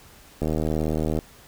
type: click train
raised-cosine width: 2 ms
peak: -12 dBFS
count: 61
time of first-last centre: 0.42-1.189 s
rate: 78 Hz
effects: pink hiss -50 dBFS RMS until 1.47 s